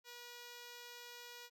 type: tone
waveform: 5% pulse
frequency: 482.3 Hz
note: B4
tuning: 41 cents flat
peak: -39 dBFS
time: 0.04-1.5 s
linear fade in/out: 50 ms
effects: none